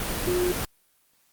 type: tone in noise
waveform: sine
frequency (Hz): 358.4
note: F4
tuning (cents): +45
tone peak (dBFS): -22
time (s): 0.27-0.52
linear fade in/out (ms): 2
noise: pink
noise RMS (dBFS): -29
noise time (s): 0-0.65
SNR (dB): +4
effects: white hiss -65 dBFS RMS until 1.32 s + Opus 24 kbps